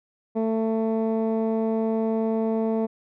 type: tone with low-pass filter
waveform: 15% pulse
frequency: 222.6 Hz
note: A3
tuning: 20 cents sharp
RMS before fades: -24 dBFS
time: 0.35-2.87 s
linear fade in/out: 20 ms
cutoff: 560 Hz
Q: 0.73
effects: none